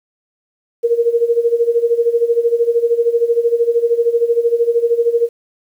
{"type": "tone with tremolo", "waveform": "sine", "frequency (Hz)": 468.8, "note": "A#4", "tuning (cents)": 10, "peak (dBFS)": -8, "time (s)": [0.83, 5.29], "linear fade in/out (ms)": 20, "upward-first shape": "sine", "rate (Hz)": 13, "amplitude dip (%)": 80, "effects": ["8-bit"]}